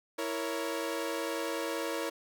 sawtooth chord, A# diminished, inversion second, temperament equal with one note detuned, 329.6 / 466.2 / 556.9 Hz, E4 / A#4 / C#5, 0 / 0 / +8 cents, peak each -33 dBFS, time 0.18-2.1 s, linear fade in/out 10 ms, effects none

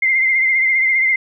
sine tone with vibrato, 2093 Hz, C7, in tune, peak -12 dBFS, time 0.02-1.16 s, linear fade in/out 5 ms, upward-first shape triangle, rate 15 Hz, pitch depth 51 cents each way, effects none

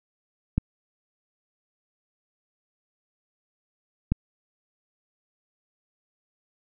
clicks, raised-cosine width 5 ms, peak -9 dBFS, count 2, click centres 0.58 / 4.12 s, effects none

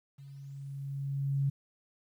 sine tone with level ramp, 138.59 Hz, C#3, in tune, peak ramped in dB -47 to -25 dBFS, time 0.18-1.5 s, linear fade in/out 10 ms, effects 11-bit

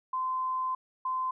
sine tone pair in turn, 1032 / 1032 Hz, C6 / C6, -24 / -24 cents, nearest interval unison, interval 0 cents, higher neither, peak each -28 dBFS, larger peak neither, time 0.13-0.75 / 1.05-1.31 s, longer first, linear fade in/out 5 ms, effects none

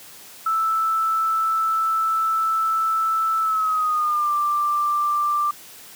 sine tone with pitch glide, 1318.5 to 1181.5 Hz, E6 to D6, 0 to +10 cents, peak -18 dBFS, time 0.46-5.51 s, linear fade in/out 5 ms, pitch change -190 cents, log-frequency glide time 3.4-4.33 s, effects white hiss -43 dBFS RMS until 5.95 s + high-pass 80 Hz 12 dB/octave

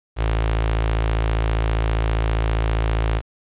sawtooth tone with notch filter, 55 Hz, A1, in tune, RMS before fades -20 dBFS, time 0.16-3.22 s, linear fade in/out 50 ms, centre 210 Hz, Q 1.1, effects resampled to 8000 Hz + 8-bit

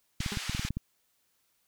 pink band-pass noise, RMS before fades -39 dBFS, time 0.2-0.69 s, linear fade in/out 5 ms, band 1800 to 6300 Hz, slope 12 dB/octave
clicks, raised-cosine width 5 ms, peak -20 dBFS, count 9, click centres 0.205 / 0.262 / 0.372 / 0.496 / 0.549 / 0.595 / 0.65 / 0.706 / 0.77 s
35% pulse tone with exponential decay, 205.1 Hz, G#3, 21 cents flat, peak -28 dBFS, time 0.32-0.4 s, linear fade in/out 0 ms, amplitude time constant 17 ms
effects white hiss -73 dBFS RMS until 1.67 s

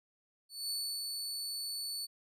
sawtooth tone with ADSR envelope, 4466 Hz, C#8, 12 cents sharp, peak -31 dBFS, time 0.49-2.07 s, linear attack 210 ms, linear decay 310 ms, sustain -3 dB, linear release 26 ms, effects resampled to 32000 Hz

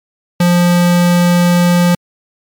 square tone, 175.4 Hz, F3, 8 cents sharp, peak -8 dBFS, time 0.4-1.95 s, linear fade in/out 5 ms, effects MP3 96 kbps

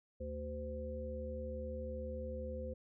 harmonic tone with a mistuned harmonic, 75.2 Hz, D2, 42 cents sharp, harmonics 1 / 3 / 5 / 7, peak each -43 / -48 / -53 / -43 dBFS, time 0.2-2.74 s, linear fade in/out 10 ms, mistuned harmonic 7, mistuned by -47 cents, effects none

